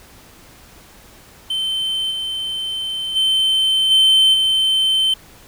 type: tone with level steps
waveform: triangle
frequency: 3089 Hz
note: G7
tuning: 26 cents flat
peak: -17 / -20 / -12 / -8 / -12 dBFS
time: 1.5-5.14 s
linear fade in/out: 5 ms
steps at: 2.1 / 3.15 / 3.9 / 4.33 s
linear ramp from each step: 20 ms
effects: pink hiss -45 dBFS RMS until 5.47 s